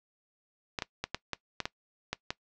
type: clicks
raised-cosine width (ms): 0.2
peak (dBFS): -14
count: 9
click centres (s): 0.788 / 0.822 / 1.04 / 1.146 / 1.333 / 1.603 / 1.655 / 2.13 / 2.305
effects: noise-tail reverb RT60 0.1 s tail -20 dB re dry + low-pass 6000 Hz 12 dB/octave